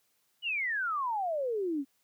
sine exponential sweep, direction down, 3000 to 263.1 Hz, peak -29 dBFS, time 0.42-1.85 s, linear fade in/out 50 ms, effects white hiss -73 dBFS RMS until 2.03 s + high-pass 80 Hz 12 dB/octave

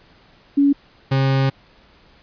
sine / 40% pulse tone pair in turn, 282.1 / 134.76 Hz, C#4 / C#3, +30 / -49 cents, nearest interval octave + minor second, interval 1279 cents, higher first, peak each -11 / -14 dBFS, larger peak first, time 0.57-0.73 / 1.11-1.5 s, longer second, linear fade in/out 10 ms, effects pink hiss -52 dBFS RMS until 2.22 s + resampled to 11025 Hz

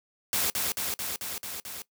white noise with echo, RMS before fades -27 dBFS, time 0.33-0.5 s, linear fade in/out 0 ms, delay 220 ms, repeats 6, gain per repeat -2 dB, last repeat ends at 1.82 s, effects noise-tail reverb RT60 0.1 s tail -19 dB re dry

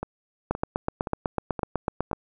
two click trains, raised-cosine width 1 ms, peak -16 / -10 dBFS, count 5 / 14, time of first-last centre 0.03-2.113 / 0.51-2.131 s, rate 1.92 / 8.02 Hz, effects none

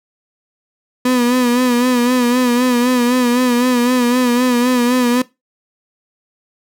35% pulse tone with vibrato, 246.7 Hz, B3, 2 cents flat, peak -10 dBFS, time 1.05-5.22 s, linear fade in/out 5 ms, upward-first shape sine, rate 3.9 Hz, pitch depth 54 cents each way, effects noise-tail reverb RT60 0.2 s tail -18 dB re dry

